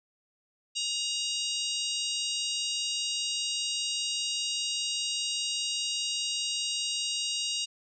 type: harmonic tone with a mistuned harmonic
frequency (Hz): 945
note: A#5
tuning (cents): +23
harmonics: 3 / 4 / 5 / 6 / 7 / 8 / 9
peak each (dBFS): -33 / -35 / -37 / -39 / -40 / -41 / -42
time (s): 0.75-7.66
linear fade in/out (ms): 20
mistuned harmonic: 9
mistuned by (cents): -37
effects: none